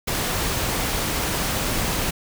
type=noise; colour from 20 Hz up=pink; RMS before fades=-24 dBFS; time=0.07-2.11 s; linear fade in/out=10 ms; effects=none